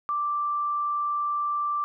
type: tone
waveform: sine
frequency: 1174.7 Hz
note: D6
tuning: in tune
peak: -24 dBFS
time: 0.09-1.84 s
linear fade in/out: 0 ms
effects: none